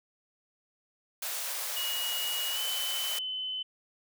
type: high-pass noise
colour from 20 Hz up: white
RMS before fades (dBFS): -35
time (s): 1.22-3.19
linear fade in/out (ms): 5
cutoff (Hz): 490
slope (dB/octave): 48
type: tone with pitch glide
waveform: sine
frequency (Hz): 2900 to 3035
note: F#7 to F#7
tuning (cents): -35 to +43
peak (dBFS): -32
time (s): 1.76-3.63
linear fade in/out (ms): 10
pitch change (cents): +78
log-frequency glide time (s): 2.52-2.61
effects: none